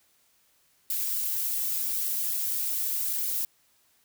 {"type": "noise with flanger", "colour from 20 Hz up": "violet", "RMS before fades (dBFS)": -29, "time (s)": [0.9, 3.45], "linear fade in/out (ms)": 2, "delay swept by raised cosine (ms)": [1.3, 3.8], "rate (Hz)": 3.8, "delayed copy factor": 1, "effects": ["white hiss -66 dBFS RMS until 4.04 s"]}